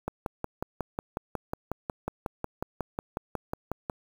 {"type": "click train", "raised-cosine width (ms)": 1, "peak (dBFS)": -16, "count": 22, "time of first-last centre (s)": [0.08, 3.898], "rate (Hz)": 5.5, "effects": ["7-bit"]}